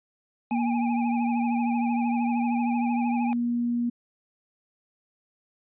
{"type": "tone with pitch glide", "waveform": "sine", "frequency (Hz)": [236.6, 238.7], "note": ["A#3", "A#3"], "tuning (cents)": [26, 41], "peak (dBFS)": -23, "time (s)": [0.51, 3.9], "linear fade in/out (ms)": 10, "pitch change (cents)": 15, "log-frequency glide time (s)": [1.79, 3.06]}
{"type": "tone with vibrato", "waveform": "square", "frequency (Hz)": 819, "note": "G#5", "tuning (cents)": -24, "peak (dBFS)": -30, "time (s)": [0.51, 3.33], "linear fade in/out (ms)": 0, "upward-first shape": "triangle", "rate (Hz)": 13, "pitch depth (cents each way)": 92}
{"effects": ["resampled to 8000 Hz"]}